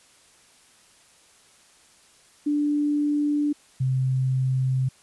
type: tone pair in turn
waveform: sine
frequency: 293.7 / 130.45 Hz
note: D4 / C3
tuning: 0 / -5 cents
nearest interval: octave + major second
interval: 1405 cents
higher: first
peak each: -20 dBFS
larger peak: neither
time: 2.46-3.53 / 3.8-4.89 s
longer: second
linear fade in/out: 10 ms
effects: white hiss -56 dBFS RMS until 5.02 s + resampled to 24000 Hz